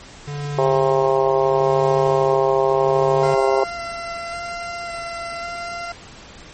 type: tone with tremolo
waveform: square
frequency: 144.8 Hz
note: D3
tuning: 24 cents flat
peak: -24 dBFS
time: 0.27-3.35 s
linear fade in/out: 10 ms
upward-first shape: sine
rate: 0.75 Hz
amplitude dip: 65%
type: harmonic tone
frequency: 133.7 Hz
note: C3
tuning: 38 cents sharp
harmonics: 3 / 4 / 5 / 6 / 7 / 8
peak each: -18 / -20 / -22 / -24 / -25 / -26 dBFS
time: 0.58-3.64 s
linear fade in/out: 5 ms
type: tone with vibrato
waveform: 20% pulse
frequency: 685 Hz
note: F5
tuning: 34 cents flat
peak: -22 dBFS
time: 3.23-5.92 s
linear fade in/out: 2 ms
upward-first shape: square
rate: 0.91 Hz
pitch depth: 11 cents each way
effects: pink hiss -41 dBFS RMS until 6.53 s + MP3 32 kbps